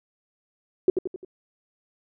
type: tone with echo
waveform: sine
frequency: 370 Hz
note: F#4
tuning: in tune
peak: -13 dBFS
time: 0.88-0.9 s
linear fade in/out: 2 ms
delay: 87 ms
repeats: 4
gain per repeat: -6 dB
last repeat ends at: 1.248 s
effects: none